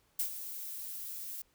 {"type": "noise with ADSR envelope", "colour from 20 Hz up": "violet", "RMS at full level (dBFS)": -31, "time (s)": [0.19, 1.42], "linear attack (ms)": 7, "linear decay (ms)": 93, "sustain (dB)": -11, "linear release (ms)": 6, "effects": ["pink hiss -71 dBFS RMS until 1.54 s"]}